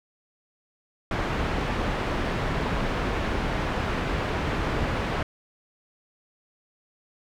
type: low-pass noise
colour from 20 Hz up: pink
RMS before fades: -27 dBFS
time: 1.11-5.23 s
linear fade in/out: 2 ms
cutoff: 2300 Hz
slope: 12 dB/octave
effects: none